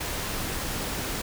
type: noise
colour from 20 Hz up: pink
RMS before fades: -31 dBFS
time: 0-1.22 s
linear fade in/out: 10 ms
effects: none